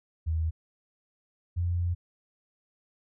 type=tone pair in turn; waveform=sine; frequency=80.3 / 87.31 Hz; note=E2 / F2; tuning=-45 / 0 cents; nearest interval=minor second; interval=145 cents; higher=second; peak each=-25 dBFS; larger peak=neither; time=0.26-0.51 / 1.56-1.95 s; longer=second; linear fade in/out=20 ms; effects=none